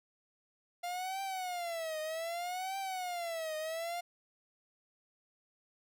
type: tone with vibrato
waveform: 45% pulse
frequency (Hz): 696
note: F5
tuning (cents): -6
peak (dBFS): -36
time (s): 0.83-4.01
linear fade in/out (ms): 10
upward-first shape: triangle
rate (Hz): 0.64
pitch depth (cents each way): 210
effects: none